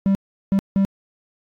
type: tone bursts at uneven times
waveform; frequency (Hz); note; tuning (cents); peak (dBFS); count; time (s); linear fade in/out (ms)
triangle; 195.6; G3; -4; -12; 3; 0.06-0.15 / 0.52-0.59 / 0.76-0.85; 0
effects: AAC 64 kbps